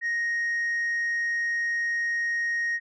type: tone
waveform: sine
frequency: 1870 Hz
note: A#6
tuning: 5 cents sharp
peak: -22 dBFS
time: 0.01-2.8 s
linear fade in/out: 50 ms
effects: tanh soft clip ceiling -23 dBFS